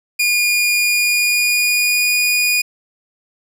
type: tone with pitch glide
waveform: sawtooth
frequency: 2432 to 2455 Hz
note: D#7 to D#7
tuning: -40 to -24 cents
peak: -10 dBFS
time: 0.19-2.62 s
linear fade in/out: 10 ms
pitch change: +16 cents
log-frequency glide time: 0.83-2.14 s
effects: none